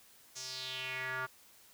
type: tone with band-pass filter sweep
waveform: square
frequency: 129.5 Hz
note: C3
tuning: 17 cents flat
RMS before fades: -40 dBFS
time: 0.35-1.27 s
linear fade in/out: 20 ms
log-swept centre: 6400 to 1300 Hz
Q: 3.8
effects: white hiss -61 dBFS RMS until 1.73 s